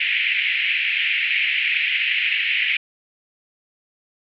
white band-pass noise, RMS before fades -21 dBFS, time 0-2.77 s, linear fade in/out 5 ms, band 2000 to 2800 Hz, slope 48 dB/octave, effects none

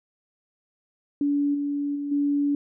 sine tone with level steps, 286.6 Hz, D4, 42 cents flat, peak -20 / -24 / -27 / -20 dBFS, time 1.21-2.55 s, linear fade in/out 2 ms, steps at 1.54 / 1.95 / 2.11 s, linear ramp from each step 10 ms, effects none

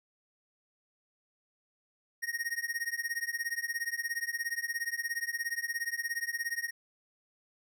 square tone with tremolo, 1866 Hz, A#6, 1 cent sharp, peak -29 dBFS, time 2.22-6.71 s, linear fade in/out 20 ms, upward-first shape triangle, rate 17 Hz, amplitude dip 100%, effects none

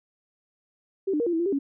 sine tone with pitch steps, 387.9 / 299.8 / 471.3 / 346.8 / 326.3 / 344.2 / 395.5 / 278.7 Hz, G4 / D4 / A#4 / F4 / E4 / F4 / G4 / C#4, -18 / +36 / +19 / -12 / -18 / -25 / +15 / +9 cents, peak -22 dBFS, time 1.07-1.59 s, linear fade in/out 10 ms, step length 65 ms, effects none

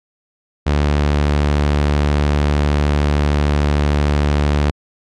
sawtooth tone, 73.2 Hz, D2, 5 cents flat, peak -9 dBFS, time 0.66-4.71 s, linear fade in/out 10 ms, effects low-pass 5000 Hz 12 dB/octave + AAC 64 kbps

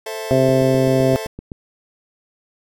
sawtooth chord, A minor, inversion none, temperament just, 440 / 528 / 660 Hz, A4 / C5 / E5, 0 / +16 / +2 cents, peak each -24 / -29 / -26 dBFS, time 0.06-1.27 s, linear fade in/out 5 ms
harmonic tone, 131.8 Hz, C3, 13 cents sharp, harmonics 1 / 2 / 3 / 4 / 5, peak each -19 / -19 / -19 / -19 / -19 dBFS, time 0.31-1.16 s, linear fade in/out 0 ms
click train, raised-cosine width 3 ms, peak -18 dBFS, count 9, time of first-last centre 0.49-1.518 s, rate 7.78 Hz
effects none

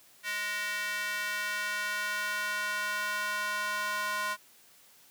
square tone with high-pass filter sweep, 207.7 Hz, G#3, in tune, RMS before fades -33 dBFS, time 0.23-4.37 s, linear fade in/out 50 ms, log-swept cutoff 1800 to 1200 Hz, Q 2.7, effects white hiss -59 dBFS RMS until 5.1 s + high-pass 100 Hz 12 dB/octave

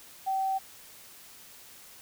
sine tone, 770 Hz, G5, 31 cents flat, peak -26 dBFS, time 0.26-0.59 s, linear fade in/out 20 ms, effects white hiss -51 dBFS RMS until 2.01 s

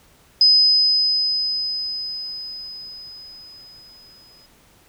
sine tone with exponential decay, 5030 Hz, D#8, 18 cents sharp, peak -9 dBFS, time 0.41-4.46 s, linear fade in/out 2 ms, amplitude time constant 880 ms, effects pink hiss -54 dBFS RMS until 4.88 s

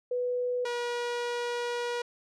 sine / sawtooth tone pair in turn, 493.9 / 480.9 Hz, B4 / B4, 0 / -46 cents, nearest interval unison, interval 46 cents, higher first, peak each -27 / -26 dBFS, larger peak second, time 0.11-0.65 / 0.65-2.02 s, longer second, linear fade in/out 5 ms, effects low-pass 6000 Hz 12 dB/octave

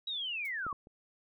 sine linear sweep, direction down, 3893 to 1067 Hz, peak -34 dBFS, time 0.07-0.73 s, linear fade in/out 5 ms
blue noise with exponential decay, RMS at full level -49 dBFS, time 0.45-0.53 s, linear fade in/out 2 ms, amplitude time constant 17 ms
clicks, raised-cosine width 2 ms, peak -31 / -36 / -41 dBFS, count 3, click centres 0.666 / 0.728 / 0.871 s
effects none

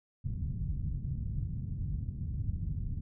white low-pass noise, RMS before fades -35 dBFS, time 0.24-3.01 s, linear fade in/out 10 ms, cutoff 140 Hz, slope 24 dB/octave, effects none

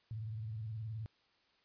sine tone with vibrato, 110 Hz, A2, in tune, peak -39 dBFS, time 0.11-1.06 s, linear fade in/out 0 ms, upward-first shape square, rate 19 Hz, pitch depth 83 cents each way, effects white hiss -72 dBFS RMS until 1.64 s + resampled to 11025 Hz

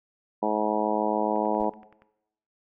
harmonic tone, 106.9 Hz, A2, 49 cents flat, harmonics 2 / 3 / 4 / 5 / 6 / 7 / 8 / 9, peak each -31 / -31 / -31 / -31 / -31 / -31 / -31 / -31 dBFS, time 0.42-1.7 s, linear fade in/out 10 ms
click train, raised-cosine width 0.5 ms, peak -38 dBFS, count 8, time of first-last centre 1.36-2.02 s, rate 10.6 Hz
brown noise with exponential decay, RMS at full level -43 dBFS, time 1.6-1.76 s, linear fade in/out 2 ms, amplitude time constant 33 ms
effects noise-tail reverb RT60 0.8 s tail -17 dB re dry

